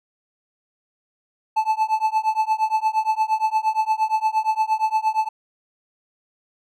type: tone with tremolo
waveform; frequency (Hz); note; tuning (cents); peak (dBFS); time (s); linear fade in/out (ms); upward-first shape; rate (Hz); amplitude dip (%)
triangle; 873; A5; -14; -12; 1.56-5.29; 10; triangle; 8.6; 100
effects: none